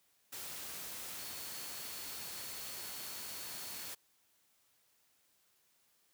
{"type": "tone in noise", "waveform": "sine", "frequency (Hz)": 4400, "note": "C#8", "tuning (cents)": -14, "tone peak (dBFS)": -53, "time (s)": [1.18, 3.91], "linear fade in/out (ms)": 10, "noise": "white", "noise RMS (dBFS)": -45, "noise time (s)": [0.32, 3.95], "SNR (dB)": -11, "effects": ["white hiss -73 dBFS RMS until 6.13 s", "high-pass 60 Hz 12 dB/octave"]}